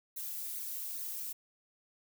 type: noise with flanger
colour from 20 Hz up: violet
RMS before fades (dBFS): -40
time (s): 0.16-1.33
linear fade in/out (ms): 10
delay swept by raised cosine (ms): 0.46 to 3.16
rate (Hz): 2.4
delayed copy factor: +0.9
effects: none